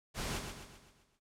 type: noise with echo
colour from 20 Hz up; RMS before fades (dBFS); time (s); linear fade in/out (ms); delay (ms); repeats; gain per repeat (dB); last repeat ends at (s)
pink; -38; 0.14-0.42; 50; 130; 6; -6; 1.2
effects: noise-tail reverb RT60 0.2 s tail -26 dB re dry + low-pass 10000 Hz 12 dB/octave